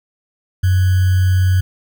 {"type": "tone with sample-and-hold", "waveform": "sine", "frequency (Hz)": 92.5, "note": "F#2", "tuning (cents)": 0, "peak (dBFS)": -10, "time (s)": [0.63, 1.61], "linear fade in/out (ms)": 10, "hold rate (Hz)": 1575, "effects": []}